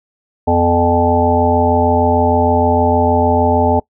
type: harmonic tone with a mistuned harmonic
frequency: 86.5 Hz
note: F2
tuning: 16 cents flat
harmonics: 1 / 3 / 5 / 7 / 9 / 10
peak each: -17 / -17 / -17 / -17 / -17 / -17 dBFS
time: 0.47-3.8 s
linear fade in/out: 10 ms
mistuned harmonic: 3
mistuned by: -55 cents
effects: noise-tail reverb RT60 0.1 s tail -22 dB re dry